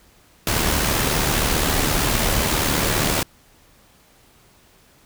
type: noise with amplitude modulation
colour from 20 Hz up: pink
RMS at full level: -18 dBFS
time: 0.47-3.23 s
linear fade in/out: 2 ms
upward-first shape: sine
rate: 75 Hz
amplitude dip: 45%
effects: pink hiss -54 dBFS RMS until 5.05 s